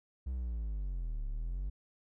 triangle linear two-way sweep, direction down then up, 66 to 34.65 to 49.96 Hz, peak -32 dBFS, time 0.26-1.7 s, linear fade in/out 10 ms, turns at 1.27 s, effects none

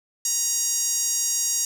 sawtooth tone with high-pass filter, 946 Hz, A#5, 25 cents sharp, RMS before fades -24 dBFS, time 0.25-1.65 s, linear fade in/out 2 ms, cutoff 6500 Hz, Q 5, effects 9-bit

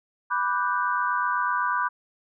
sine chord, G major seventh, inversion first, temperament equal, 987.8 / 1174.7 / 1480 / 1568 Hz, B5 / D6 / F#6 / G6, 0 / 0 / 0 / 0 cents, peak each -26 / -27 / -29 / -31 dBFS, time 0.3-1.89 s, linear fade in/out 20 ms, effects none

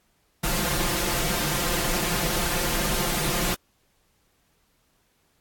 pink noise with comb filter, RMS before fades -25 dBFS, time 0.43-3.55 s, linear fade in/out 10 ms, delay 5.7 ms, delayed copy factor +0.9, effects pink hiss -67 dBFS RMS until 5.4 s + AAC 64 kbps

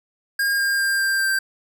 square tone with pitch steps, 1618 / 1606.8 / 1595.7 / 1584.7 / 1573.8 Hz, G#6 / G6 / G6 / G6 / G6, -46 / +42 / +30 / +18 / +6 cents, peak -19 dBFS, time 0.39-1.39 s, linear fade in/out 5 ms, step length 200 ms, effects none

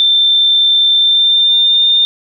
sine tone with pitch glide, 3565 to 3615 Hz, A7 to A7, +22 to +46 cents, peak -7 dBFS, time 0-2.05 s, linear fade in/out 0 ms, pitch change +24 cents, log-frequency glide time 0.96-1.83 s, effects none

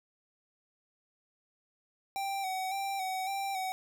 square tone with vibrato, 769 Hz, G5, 33 cents flat, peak -33 dBFS, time 2.16-3.72 s, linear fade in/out 0 ms, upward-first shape square, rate 1.8 Hz, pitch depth 37 cents each way, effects none

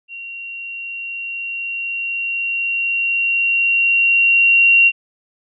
sine tone with level ramp, 2752 Hz, F7, 26 cents flat, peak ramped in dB -29 to -7 dBFS, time 0.08-4.92 s, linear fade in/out 50 ms, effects none

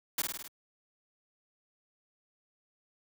white noise with echo, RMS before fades -31 dBFS, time 0.18-0.22 s, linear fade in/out 5 ms, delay 52 ms, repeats 5, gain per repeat -3 dB, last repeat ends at 0.48 s, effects high-pass 80 Hz 12 dB/octave

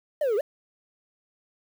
triangle exponential two-way sweep, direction down then up, 628 to 392 to 628 Hz, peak -19 dBFS, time 0.21-0.41 s, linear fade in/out 5 ms, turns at 0.36 s, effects tanh soft clip ceiling -16 dBFS + 8-bit

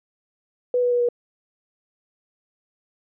sine tone with pitch steps, 493.9 / 489.6 / 485.4 / 481.2 Hz, B4 / B4 / B4 / B4, 0 / -15 / -30 / -45 cents, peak -17 dBFS, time 0.74-1.088 s, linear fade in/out 2 ms, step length 87 ms, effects none

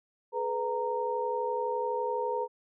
sine tone cluster, 424.7 / 496.6 / 926 Hz, G#4 / B4 / A#5, +39 / +9 / -12 cents, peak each -34 / -32 / -32 dBFS, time 0.32-2.48 s, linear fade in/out 50 ms, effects none

